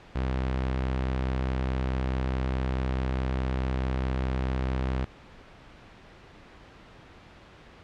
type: tone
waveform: sawtooth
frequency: 64.7 Hz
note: C2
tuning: 19 cents flat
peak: -22 dBFS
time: 0.15-5.05 s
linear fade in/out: 10 ms
effects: pink hiss -50 dBFS RMS until 7.83 s + low-pass 3000 Hz 12 dB/octave